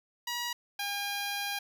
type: tone pair in turn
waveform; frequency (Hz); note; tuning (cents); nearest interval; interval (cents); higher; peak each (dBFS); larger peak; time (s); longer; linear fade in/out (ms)
10% pulse; 961 / 808.1; B5 / G#5; -48 / -48; minor third; 300; first; -24; neither; 0.27-0.53 / 0.79-1.59; second; 5
effects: none